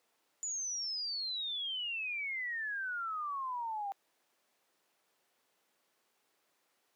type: exponential sweep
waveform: sine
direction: down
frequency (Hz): 7040 to 780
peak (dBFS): -35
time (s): 0.43-3.92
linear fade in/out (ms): 0
effects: pink hiss -75 dBFS RMS until 6.95 s + high-pass 400 Hz 12 dB/octave